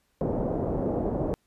white low-pass noise, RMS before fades -28 dBFS, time 0.21-1.34 s, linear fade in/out 0 ms, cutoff 600 Hz, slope 24 dB/octave, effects pink hiss -71 dBFS RMS until 1.46 s + resampled to 32000 Hz

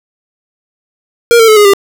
square tone with pitch steps, 470.1 / 451 / 432.6 / 415 / 398.1 Hz, A#4 / A4 / A4 / G#4 / G4, +15 / +43 / -29 / -1 / +27 cents, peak -3 dBFS, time 1.31-1.735 s, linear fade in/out 0 ms, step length 85 ms, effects none

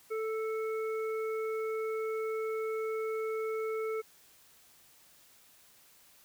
harmonic tone, 440 Hz, A4, in tune, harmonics 1 / 3 / 5, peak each -32 / -42 / -46 dBFS, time 0.1-4.02 s, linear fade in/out 20 ms, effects white hiss -61 dBFS RMS until 6.24 s

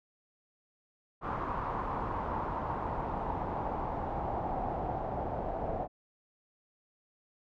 pink noise with low-pass filter sweep, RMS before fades -35 dBFS, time 1.21-5.88 s, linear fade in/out 50 ms, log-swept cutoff 1100 to 710 Hz, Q 3.9, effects none

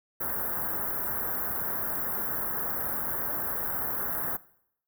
white band-stop noise, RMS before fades -31 dBFS, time 0.2-4.37 s, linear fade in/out 10 ms, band 1700 to 12000 Hz, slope 48 dB/octave, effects noise-tail reverb RT60 0.7 s tail -20 dB re dry

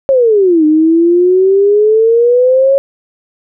sine exponential two-way sweep, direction down then up, 554.4 to 303.6 to 554.4 Hz, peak -5 dBFS, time 0.09-2.78 s, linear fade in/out 0 ms, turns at 0.65 s, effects none

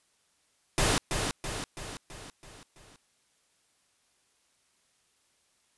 pink noise with echo, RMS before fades -25 dBFS, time 0.78-0.98 s, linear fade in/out 0 ms, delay 330 ms, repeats 6, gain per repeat -5 dB, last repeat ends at 2.96 s, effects white hiss -70 dBFS RMS until 5.77 s + resampled to 24000 Hz

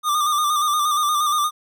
square tone with vibrato, 1200 Hz, D6, 37 cents sharp, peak -18 dBFS, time 0.03-1.51 s, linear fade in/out 50 ms, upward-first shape square, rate 8.5 Hz, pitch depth 40 cents each way, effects none

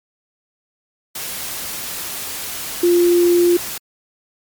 sine tone in noise, 349.2 Hz, F4, in tune, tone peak -10 dBFS, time 2.83-3.57 s, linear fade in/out 5 ms, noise white, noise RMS -27 dBFS, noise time 1.15-3.78 s, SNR +14 dB, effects MP3 96 kbps

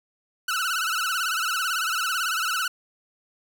sawtooth tone with vibrato, 1396.9 Hz, F6, in tune, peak -20 dBFS, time 0.48-2.68 s, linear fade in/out 5 ms, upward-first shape sine, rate 18 Hz, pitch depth 140 cents each way, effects 10-bit

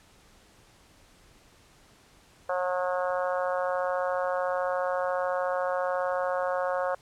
harmonic tone, 181.4 Hz, F#3, 34 cents flat, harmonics 3 / 4 / 5 / 6 / 7 / 8 / 9, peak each -28 / -33 / -37 / -35 / -38 / -38 / -43 dBFS, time 2.49-6.95 s, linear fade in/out 5 ms, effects pink hiss -58 dBFS RMS until 7.01 s + low-pass 10000 Hz 12 dB/octave

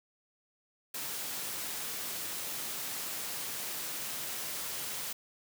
white high-pass noise, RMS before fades -38 dBFS, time 0.94-5.13 s, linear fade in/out 5 ms, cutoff 100 Hz, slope 12 dB/octave, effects none

